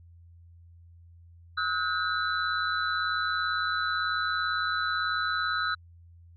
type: tone cluster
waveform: sine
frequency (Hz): 1282 / 1461 / 1579 / 3984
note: E6 / F#6 / G6 / B7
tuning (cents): -49 / -22 / +12 / +14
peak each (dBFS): -30 / -30 / -35 / -34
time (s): 1.57-5.75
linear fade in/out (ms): 10
effects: added 85 Hz sine -50 dBFS peak until 6.36 s